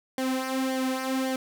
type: tone with flanger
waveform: sawtooth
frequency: 261.6 Hz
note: C4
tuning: in tune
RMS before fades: -28 dBFS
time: 0.18-1.36 s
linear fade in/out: 2 ms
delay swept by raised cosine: 0.76 to 3.56 ms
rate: 1.8 Hz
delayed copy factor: -0.7
effects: none